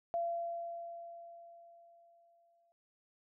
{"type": "tone with exponential decay", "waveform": "sine", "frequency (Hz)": 682, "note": "F5", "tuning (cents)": -41, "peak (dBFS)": -31, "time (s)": [0.14, 2.72], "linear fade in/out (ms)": 0, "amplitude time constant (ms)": 560, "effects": []}